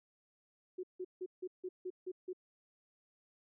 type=tone bursts; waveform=sine; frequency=367.2 Hz; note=F#4; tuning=13 cents flat; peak=-38 dBFS; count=8; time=0.78-2.332 s; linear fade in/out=10 ms; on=54 ms; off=160 ms; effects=none